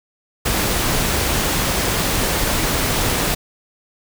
pink noise, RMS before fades -19 dBFS, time 0.45-3.35 s, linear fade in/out 10 ms, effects none

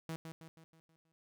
sawtooth tone with echo, 162.1 Hz, E3, 29 cents flat, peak -35 dBFS, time 0.09-0.16 s, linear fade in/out 0 ms, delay 160 ms, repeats 6, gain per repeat -6 dB, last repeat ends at 1.12 s, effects none

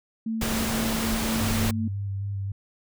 sine tone with tremolo, 223.6 Hz, A3, 28 cents sharp, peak -25 dBFS, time 0.26-1.88 s, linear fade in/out 5 ms, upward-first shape sine, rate 3.9 Hz, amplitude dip 25%
pink noise, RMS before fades -28 dBFS, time 0.41-1.71 s, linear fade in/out 5 ms
sine tone with vibrato, 99.2 Hz, G2, 21 cents sharp, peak -27 dBFS, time 1.4-2.52 s, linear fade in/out 5 ms, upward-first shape square, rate 3.7 Hz, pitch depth 18 cents each way
effects none

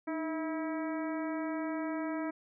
harmonic tone with a mistuned harmonic, 323.8 Hz, E4, 31 cents flat, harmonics 1 / 2 / 3 / 4 / 5 / 6 / 7, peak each -34 / -40 / -44 / -46 / -48 / -50 / -51 dBFS, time 0.07-2.31 s, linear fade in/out 10 ms, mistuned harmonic 1, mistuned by -74 cents, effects none

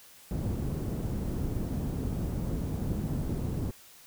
white low-pass noise, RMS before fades -32 dBFS, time 0.31-3.71 s, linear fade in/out 2 ms, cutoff 190 Hz, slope 12 dB/octave, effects white hiss -54 dBFS RMS until 4.06 s

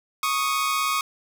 sawtooth tone pair together, 1108.7 / 1244.5 Hz, C#6 / D#6, 0 / 0 cents, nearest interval major second, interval 200 cents, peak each -21 dBFS, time 0.23-1.01 s, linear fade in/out 2 ms, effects none

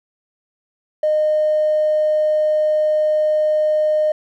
triangle tone, 613 Hz, D#5, 26 cents flat, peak -10 dBFS, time 1.03-4.12 s, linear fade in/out 5 ms, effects tanh soft clip ceiling -11 dBFS

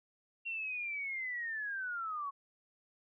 sine linear sweep, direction down, 2748 to 1093 Hz, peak -36 dBFS, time 0.45-2.31 s, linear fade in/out 20 ms, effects none

